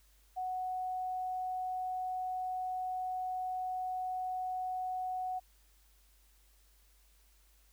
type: tone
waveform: sine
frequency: 740 Hz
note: F#5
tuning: in tune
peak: -34 dBFS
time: 0.36-5.4 s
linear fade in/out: 20 ms
effects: added 50 Hz sine -64 dBFS peak until 7.72 s + white hiss -69 dBFS RMS until 7.72 s